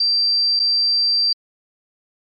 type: tone with dropouts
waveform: sine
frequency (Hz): 4699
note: D8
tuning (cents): 0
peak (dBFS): -14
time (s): 0-1.33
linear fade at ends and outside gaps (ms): 5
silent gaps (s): 0.594-0.598
effects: MP3 32 kbps